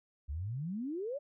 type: exponential sweep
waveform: sine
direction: up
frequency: 65.6 to 600 Hz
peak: -35 dBFS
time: 0.28-1.19 s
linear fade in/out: 20 ms
effects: none